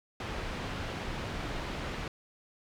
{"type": "low-pass noise", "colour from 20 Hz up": "pink", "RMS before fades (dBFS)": -37, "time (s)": [0.2, 2.08], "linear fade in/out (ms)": 2, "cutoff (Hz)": 3400, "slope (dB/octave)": 12, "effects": []}